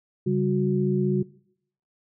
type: tone cluster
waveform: sine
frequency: 139.5 / 195.2 / 365.5 Hz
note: C#3 / G3 / F#4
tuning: +11 / -7 / -21 cents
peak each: -25 dBFS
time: 0.26-1.23 s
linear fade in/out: 10 ms
effects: noise-tail reverb RT60 0.7 s tail -21 dB re dry